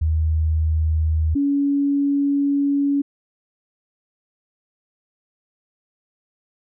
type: tone pair in turn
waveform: sine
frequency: 79 / 282.2 Hz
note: D#2 / C#4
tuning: +27 / +31 cents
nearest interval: octave + minor seventh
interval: 2204 cents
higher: second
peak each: -16 dBFS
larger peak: neither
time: 0.01-1.35 / 1.35-3.02 s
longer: second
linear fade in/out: 10 ms
effects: none